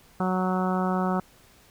harmonic tone, 185 Hz, F#3, in tune, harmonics 1 / 2 / 3 / 4 / 5 / 6 / 7 / 8, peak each -25 / -32 / -34 / -31 / -34 / -36 / -33 / -41 dBFS, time 0.2-1.2 s, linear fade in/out 2 ms, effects pink hiss -56 dBFS RMS until 1.7 s

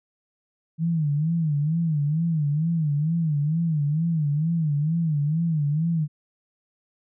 sine tone with vibrato, 155.9 Hz, D#3, 4 cents sharp, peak -20 dBFS, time 0.78-6.08 s, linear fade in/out 50 ms, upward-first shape sine, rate 2.2 Hz, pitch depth 140 cents each way, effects none

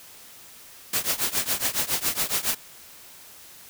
white noise with tremolo, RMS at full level -22 dBFS, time 0.93-2.55 s, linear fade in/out 5 ms, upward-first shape triangle, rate 7.2 Hz, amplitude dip 95%, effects white hiss -47 dBFS RMS until 3.69 s

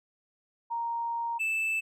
sine / triangle tone pair in turn, 932.3 / 2637 Hz, A#5 / E7, 0 / 0 cents, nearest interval octave + tritone, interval 1800 cents, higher second, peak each -29 / -25 dBFS, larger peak second, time 0.7-1.39 / 1.39-1.81 s, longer first, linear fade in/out 20 ms, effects none

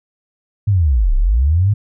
sine linear two-way sweep, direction down then up, 107.9 to 30.16 to 107.9 Hz, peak -10 dBFS, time 0.67-1.74 s, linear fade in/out 10 ms, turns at 1.15 s, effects none

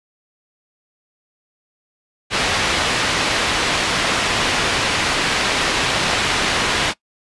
white low-pass noise, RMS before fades -19 dBFS, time 2.3-6.94 s, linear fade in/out 50 ms, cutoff 3400 Hz, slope 12 dB/octave, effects noise-tail reverb RT60 0.1 s tail -21 dB re dry + resampled to 24000 Hz

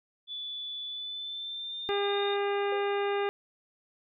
sine tone with pitch glide, 3464 to 3666 Hz, A7 to A#7, -28 to -30 cents, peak -35 dBFS, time 0.27-2.38 s, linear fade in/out 50 ms, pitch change +98 cents, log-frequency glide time 0.86-2.2 s
harmonic tone, 403.1 Hz, G4, 48 cents sharp, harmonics 1 / 2 / 3 / 4 / 5 / 6 / 7 / 9, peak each -28 / -34 / -38 / -40 / -42 / -44 / -45 / -47 dBFS, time 1.89-3.29 s, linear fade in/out 0 ms
sine tone with exponential decay, 512 Hz, C5, 38 cents flat, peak -35 dBFS, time 2.72-2.95 s, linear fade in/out 1 ms, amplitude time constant 48 ms
effects none

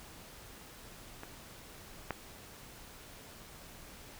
clicks, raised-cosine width 0.5 ms, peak -28 / -19 dBFS, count 2, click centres 1.234 / 2.107 s, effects pink hiss -52 dBFS RMS until 4.19 s

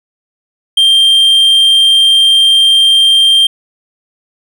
triangle tone, 3175 Hz, G7, 21 cents sharp, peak -3 dBFS, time 0.77-3.47 s, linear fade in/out 5 ms, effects none

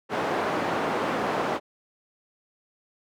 white band-pass noise, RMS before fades -27 dBFS, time 0.09-1.6 s, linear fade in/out 50 ms, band 200 to 980 Hz, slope 12 dB/octave, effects none

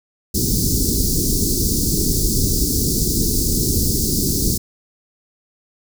pink band-stop noise, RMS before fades -18 dBFS, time 0.34-4.58 s, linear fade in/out 10 ms, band 410 to 4600 Hz, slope 48 dB/octave, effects none

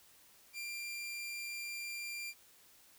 sawtooth tone, 2379 Hz, D7, 22 cents sharp, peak -37 dBFS, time 0.53-2.34 s, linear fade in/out 50 ms, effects white hiss -63 dBFS RMS until 2.98 s

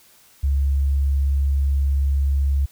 sine tone, 69.3 Hz, C#2, in tune, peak -16 dBFS, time 0.43-2.66 s, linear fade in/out 10 ms, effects white hiss -53 dBFS RMS until 2.71 s

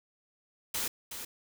white noise with echo, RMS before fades -33 dBFS, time 0.74-0.88 s, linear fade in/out 5 ms, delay 370 ms, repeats 1, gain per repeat -8 dB, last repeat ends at 1.25 s, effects none

